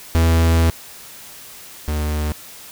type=tone pair in turn; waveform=45% pulse; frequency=82.41 / 75.43 Hz; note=E2 / D2; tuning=0 / +47 cents; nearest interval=major second; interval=153 cents; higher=first; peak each=-12 / -19 dBFS; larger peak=first; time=0.15-0.7 / 1.88-2.32 s; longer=first; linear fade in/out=0 ms; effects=white hiss -39 dBFS RMS until 2.71 s